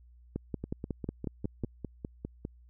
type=two click trains; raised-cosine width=3 ms; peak=-20 / -23 dBFS; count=8 / 10; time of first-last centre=0.36-1.637 / 0.64-2.451 s; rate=5.48 / 4.97 Hz; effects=added 60 Hz sine -54 dBFS peak until 2.69 s